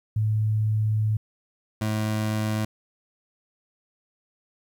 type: tone pair in turn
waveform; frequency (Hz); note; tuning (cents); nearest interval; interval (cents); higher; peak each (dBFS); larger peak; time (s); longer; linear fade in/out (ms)
sine / 25% pulse; 108 / 108; A2 / A2; -32 / -32; unison; 0; neither; -20; neither; 0.16-1.17 / 1.81-2.65; first; 5
effects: 10-bit